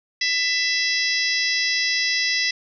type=harmonic tone with a mistuned harmonic; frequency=665 Hz; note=E5; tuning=15 cents sharp; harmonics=3 / 4 / 5 / 6 / 7 / 8 / 9; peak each=-23 / -29 / -31 / -29 / -26 / -27 / -32 dBFS; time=0.21-2.51 s; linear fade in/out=5 ms; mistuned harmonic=7; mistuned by=+73 cents; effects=none